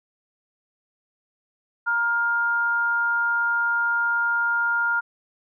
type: tone pair together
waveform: sine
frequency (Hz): 938.6 / 1408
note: A#5 / F6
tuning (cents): +12 / +14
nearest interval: perfect fifth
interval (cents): 702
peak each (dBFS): -28 / -20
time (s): 1.86-5.01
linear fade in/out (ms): 20
effects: none